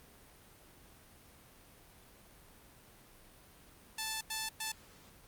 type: tone bursts at uneven times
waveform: 5% pulse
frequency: 879 Hz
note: A5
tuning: 2 cents flat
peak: -24 dBFS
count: 3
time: 3.98-4.21 / 4.3-4.49 / 4.6-4.72 s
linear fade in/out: 5 ms
effects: pink hiss -59 dBFS RMS until 5.27 s + Opus 32 kbps